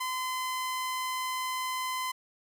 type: tone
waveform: sawtooth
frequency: 1025 Hz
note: C6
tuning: 36 cents flat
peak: -27 dBFS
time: 0-2.12 s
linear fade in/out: 10 ms
effects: none